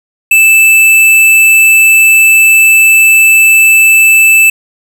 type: tone with hard clipping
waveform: sine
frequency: 2637 Hz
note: E7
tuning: in tune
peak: -3 dBFS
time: 0.31-4.5 s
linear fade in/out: 5 ms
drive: 17 dB
effects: none